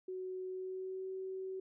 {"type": "tone with pitch glide", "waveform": "sine", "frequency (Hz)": [371.7, 378.6], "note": ["F#4", "F#4"], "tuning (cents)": [8, 40], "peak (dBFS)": -39, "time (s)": [0.08, 1.6], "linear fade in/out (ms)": 5, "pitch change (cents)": 32, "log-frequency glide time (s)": [0.47, 1.09], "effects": []}